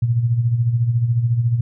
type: tone with tremolo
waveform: sine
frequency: 118.2 Hz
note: A#2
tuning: 24 cents sharp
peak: -12 dBFS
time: 0.02-1.61 s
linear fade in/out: 5 ms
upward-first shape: sine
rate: 14 Hz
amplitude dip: 60%
effects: none